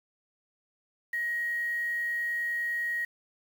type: tone with quantisation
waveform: sine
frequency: 1889 Hz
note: A#6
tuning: 22 cents sharp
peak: -28 dBFS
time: 1.13-3.05 s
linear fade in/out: 5 ms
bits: 8
effects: none